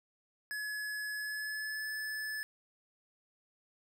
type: tone with pitch glide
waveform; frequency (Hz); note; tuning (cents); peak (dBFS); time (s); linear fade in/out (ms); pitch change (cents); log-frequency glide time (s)
square; 1700 to 1731.7; G#6 to A6; +40 to -28; -37; 0.51-2.43; 0; +32; 1.15-1.89
effects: none